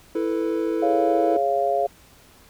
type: chord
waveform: triangle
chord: E suspended fourth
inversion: none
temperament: equal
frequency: 329.6 / 440 / 493.9 Hz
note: E4 / A4 / B4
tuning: 0 / 0 / 0 cents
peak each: -22 / -24 / -27 dBFS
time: 0.15-1.37 s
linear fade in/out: 5 ms
type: harmonic tone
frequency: 138.59 Hz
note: C#3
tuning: in tune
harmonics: 3 / 4 / 5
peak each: -26 / -24 / -21 dBFS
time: 0.82-1.87 s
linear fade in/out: 10 ms
effects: pink hiss -52 dBFS RMS until 2.49 s